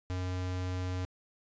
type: tone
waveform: square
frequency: 91.5 Hz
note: F#2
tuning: 19 cents flat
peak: -33 dBFS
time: 0.1-1.05 s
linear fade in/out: 0 ms
effects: resampled to 16000 Hz